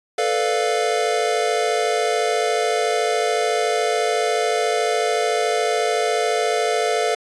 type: chord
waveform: square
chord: B half-diminished seventh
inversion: third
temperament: equal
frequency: 440 / 493.9 / 587.3 / 698.5 Hz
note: A4 / B4 / D5 / F5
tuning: 0 / 0 / 0 / 0 cents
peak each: -23 / -26 / -27 / -23 dBFS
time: 0.18-7.15 s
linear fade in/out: 5 ms
effects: resampled to 22050 Hz